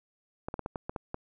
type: clicks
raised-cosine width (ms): 1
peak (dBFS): -20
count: 8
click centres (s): 0.485 / 0.541 / 0.593 / 0.661 / 0.758 / 0.895 / 0.962 / 1.144
effects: none